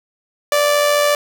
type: tone with amplitude modulation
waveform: sawtooth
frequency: 585 Hz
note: D5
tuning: 7 cents flat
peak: -7 dBFS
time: 0.52-1.15 s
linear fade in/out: 2 ms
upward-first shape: sine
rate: 94.1 Hz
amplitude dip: 40%
effects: none